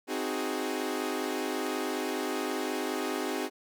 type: chord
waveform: sawtooth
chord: Ab dominant seventh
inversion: first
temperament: equal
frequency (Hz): 261.6 / 311.1 / 370 / 415.3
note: C4 / Eb4 / Gb4 / Ab4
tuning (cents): 0 / 0 / 0 / 0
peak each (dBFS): -32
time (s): 0.07-3.5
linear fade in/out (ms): 50
effects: none